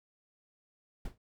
brown noise with exponential decay, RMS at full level -35 dBFS, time 1.05-1.18 s, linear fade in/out 5 ms, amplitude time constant 28 ms, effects none

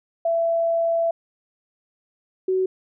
sine tone pair in turn, 668 / 374.9 Hz, E5 / F#4, +23 / +23 cents, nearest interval minor seventh, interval 1000 cents, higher first, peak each -18 dBFS, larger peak neither, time 0.25-1.11 / 2.48-2.66 s, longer first, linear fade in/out 5 ms, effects none

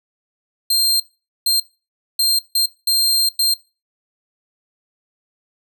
sawtooth tone bursts at uneven times, 4181 Hz, C8, 2 cents flat, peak -11 dBFS, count 6, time 0.7-1 / 1.46-1.6 / 2.19-2.39 / 2.55-2.66 / 2.87-3.29 / 3.39-3.54 s, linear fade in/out 5 ms, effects noise-tail reverb RT60 0.3 s tail -21 dB re dry

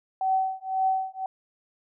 sine tone with tremolo, 761 Hz, F#5, 48 cents sharp, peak -19 dBFS, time 0.21-1.26 s, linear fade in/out 2 ms, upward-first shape triangle, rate 1.9 Hz, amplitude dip 100%, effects none

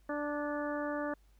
harmonic tone with a mistuned harmonic, 293.7 Hz, D4, in tune, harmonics 1 / 2 / 3 / 4 / 5 / 6, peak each -37 / -37 / -44 / -43 / -45 / -45 dBFS, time 0.09-1.14 s, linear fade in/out 5 ms, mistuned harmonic 6, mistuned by -26 cents, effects added 50 Hz sine -61 dBFS peak until 1.39 s + pink hiss -73 dBFS RMS until 1.39 s

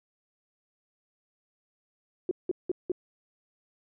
sine tone bursts, 362.1 Hz, F#4, 37 cents flat, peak -24 dBFS, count 4, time 2.29-2.918 s, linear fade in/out 2 ms, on 22 ms, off 180 ms, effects none

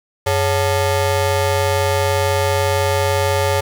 25% pulse ring-modulated tone, 324 Hz, E4, 30 cents flat, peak -8 dBFS, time 0.26-3.61 s, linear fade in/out 10 ms, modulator 231 Hz, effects none

